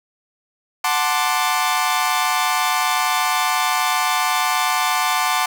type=chord; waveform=sawtooth; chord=D dominant seventh; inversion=first; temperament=equal; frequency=740 / 880 / 1046.5 / 1174.7 Hz; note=F#5 / A5 / C6 / D6; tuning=0 / 0 / 0 / 0 cents; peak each=-19 dBFS; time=0.84-5.46 s; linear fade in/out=5 ms; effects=none